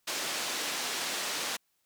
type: band-pass noise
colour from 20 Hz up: white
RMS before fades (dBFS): -34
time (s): 0.07-1.57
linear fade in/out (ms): 10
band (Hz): 250 to 6100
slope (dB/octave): 12
effects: white hiss -75 dBFS RMS until 1.85 s